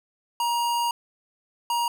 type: tone bursts at uneven times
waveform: square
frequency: 946 Hz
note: A#5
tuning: 25 cents sharp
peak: -23 dBFS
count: 2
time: 0.4-0.91 / 1.7-1.88 s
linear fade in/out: 2 ms
effects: none